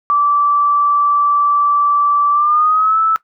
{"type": "tone with pitch glide", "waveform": "sine", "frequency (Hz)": [1162, 1311.9], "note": ["D6", "E6"], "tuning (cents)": [-19, -9], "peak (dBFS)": -10, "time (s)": [0.1, 3.16], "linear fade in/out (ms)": 0, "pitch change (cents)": 210, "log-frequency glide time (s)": [2.32, 2.98], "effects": ["noise-tail reverb RT60 0.1 s tail -17 dB re dry"]}